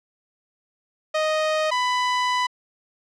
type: tone pair in turn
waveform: sawtooth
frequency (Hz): 622 / 995.7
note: D#5 / B5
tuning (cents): -1 / +14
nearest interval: minor sixth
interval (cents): 815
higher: second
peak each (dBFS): -16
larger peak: neither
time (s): 1.14-1.71 / 1.71-2.47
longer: second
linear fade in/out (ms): 10
effects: low-pass 5000 Hz 12 dB/octave